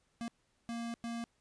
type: tone bursts at uneven times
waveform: square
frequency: 233.1 Hz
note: A#3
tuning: in tune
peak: -38 dBFS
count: 3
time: 0.21-0.28 / 0.69-0.94 / 1.04-1.24 s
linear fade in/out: 0 ms
effects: pink hiss -75 dBFS RMS until 1.4 s + resampled to 22050 Hz